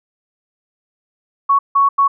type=tone bursts at uneven times; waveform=sine; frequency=1112 Hz; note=C#6; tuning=5 cents sharp; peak=-9 dBFS; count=3; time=1.49-1.59 / 1.75-1.89 / 1.98-2.08 s; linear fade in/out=10 ms; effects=none